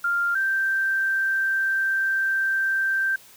sine tone pair in turn, 1396 / 1567 Hz, F6 / G6, -1 / -1 cents, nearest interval major second, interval 200 cents, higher second, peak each -20 dBFS, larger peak neither, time 0.04-0.35 / 0.35-3.16 s, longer second, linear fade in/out 5 ms, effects white hiss -50 dBFS RMS until 3.36 s

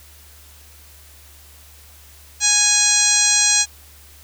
harmonic tone with a mistuned harmonic, 828 Hz, G#5, 5 cents flat, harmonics 1 / 2 / 3 / 4 / 5 / 6 / 7 / 8 / 9 / 10, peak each -31 / -26 / -24 / -26 / -21 / -29 / -19 / -19 / -20 / -26 dBFS, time 2.4-3.66 s, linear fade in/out 50 ms, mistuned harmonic 8, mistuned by -21 cents, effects added 73 Hz sine -46 dBFS peak until 4.23 s + white hiss -47 dBFS RMS until 4.23 s

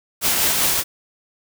white noise with tremolo, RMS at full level -17 dBFS, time 0.21-0.84 s, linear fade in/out 50 ms, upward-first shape triangle, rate 5.1 Hz, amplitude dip 35%, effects none

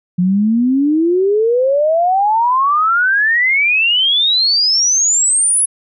sine exponential sweep, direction up, 174.61 to 10560 Hz, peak -10 dBFS, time 0.18-5.66 s, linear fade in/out 10 ms, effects none

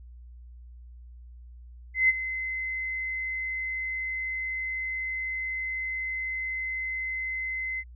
sine tone with ADSR envelope, 2054 Hz, C7, 33 cents flat, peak -16 dBFS, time 1.94-7.84 s, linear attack 150 ms, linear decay 29 ms, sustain -13 dB, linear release 50 ms, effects added 60 Hz sine -44 dBFS peak until 7.95 s

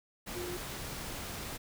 sine tone in noise, 354.4 Hz, F4, 25 cents sharp, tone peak -38 dBFS, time 0.35-0.58 s, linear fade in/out 20 ms, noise pink, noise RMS -41 dBFS, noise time 0.26-1.58 s, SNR 0 dB, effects none

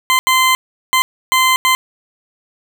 20% pulse tone bursts at uneven times, 1035 Hz, C6, 19 cents flat, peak -5 dBFS, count 5, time 0.1-0.19 / 0.27-0.55 / 0.93-1.02 / 1.32-1.56 / 1.65-1.75 s, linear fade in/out 0 ms, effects none

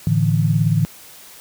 sine chord, A suspended fourth, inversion none, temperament just, 110 / 146.67 / 165 Hz, A2 / D3 / E3, 0 / -2 / +2 cents, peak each -18 dBFS, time 0.07-0.85 s, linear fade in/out 0 ms, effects white hiss -42 dBFS RMS until 1.4 s + high-pass 60 Hz 12 dB/octave

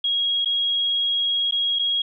sine tone with dropouts, 3294 Hz, G#7, 15 cents flat, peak -19 dBFS, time 0.04-2.02 s, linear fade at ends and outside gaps 5 ms, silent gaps 0.448-0.457 / 1.511-1.522 / 1.789-1.793 s, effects none

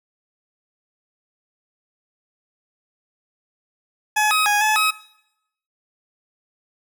20% pulse tone with pitch steps, 849 / 1266 / 828 / 859 / 1274 Hz, G#5 / D#6 / G#5 / A5 / D#6, +38 / +30 / -5 / -42 / +41 cents, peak -11 dBFS, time 4.16-4.91 s, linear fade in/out 10 ms, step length 150 ms, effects noise-tail reverb RT60 0.8 s tail -20 dB re dry

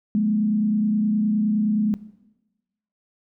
sine tone with frequency modulation, 211.5 Hz, G#3, 32 cents sharp, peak -17 dBFS, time 0.15-1.94 s, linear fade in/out 0 ms, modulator 29.6 Hz, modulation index 0.55, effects noise-tail reverb RT60 1.0 s tail -17 dB re dry

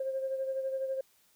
sine beating tone pair, 531 / 543 Hz, C5 / C#5, +25 / -36 cents, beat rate 12 Hz, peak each -31 / -40 dBFS, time 0-1.01 s, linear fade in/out 5 ms, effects tanh soft clip ceiling -24 dBFS + white hiss -67 dBFS RMS until 1.35 s

